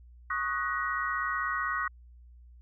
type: chord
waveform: sine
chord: D# minor seventh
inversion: third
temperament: equal with one note detuned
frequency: 1108.7 / 1244.5 / 1480 / 1896.2 Hz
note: C#6 / D#6 / F#6 / A#6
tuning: 0 / 0 / 0 / +29 cents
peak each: -34 dBFS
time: 0.3-1.88 s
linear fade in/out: 5 ms
effects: added 60 Hz sine -50 dBFS peak until 2.61 s